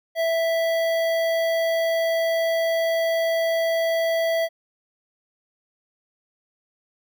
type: tone with notch filter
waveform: square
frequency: 659.3 Hz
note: E5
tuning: in tune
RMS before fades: -22 dBFS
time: 0.15-4.49 s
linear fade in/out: 50 ms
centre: 8000 Hz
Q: 0.7
effects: none